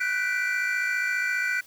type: chord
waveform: triangle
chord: G major seventh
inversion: third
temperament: equal with one note detuned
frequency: 1480 / 1534.8 / 1975.5 / 2349 Hz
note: F#6 / G6 / B6 / D7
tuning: 0 / -37 / 0 / 0 cents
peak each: -25 / -29 / -28 / -28 dBFS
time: 0-1.61 s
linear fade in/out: 10 ms
effects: tanh soft clip ceiling -16 dBFS + white hiss -53 dBFS RMS until 1.66 s